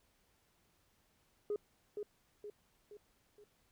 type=tone with echo; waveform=sine; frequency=415.3 Hz; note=G#4; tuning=in tune; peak=-32 dBFS; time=1.5-1.56 s; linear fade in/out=2 ms; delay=470 ms; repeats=4; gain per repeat=-6 dB; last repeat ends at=3.44 s; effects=tanh soft clip ceiling -31 dBFS + pink hiss -74 dBFS RMS until 3.71 s